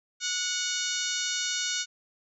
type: harmonic tone with a mistuned harmonic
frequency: 732 Hz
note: F#5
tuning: 19 cents flat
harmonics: 2 / 3 / 4 / 5 / 6 / 7 / 8 / 9 / 10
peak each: -36 / -39 / -36 / -35 / -36 / -40 / -35 / -36 / -39 dBFS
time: 0.2-1.86 s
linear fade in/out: 50 ms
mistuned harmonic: 3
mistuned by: +28 cents
effects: none